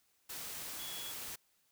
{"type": "tone in noise", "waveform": "sine", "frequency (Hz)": 3363, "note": "G#7", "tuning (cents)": 21, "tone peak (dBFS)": -46, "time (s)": [0.79, 1.12], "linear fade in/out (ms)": 10, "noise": "white", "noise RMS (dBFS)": -44, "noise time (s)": [0.29, 1.36], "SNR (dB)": -5, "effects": ["white hiss -74 dBFS RMS until 1.71 s"]}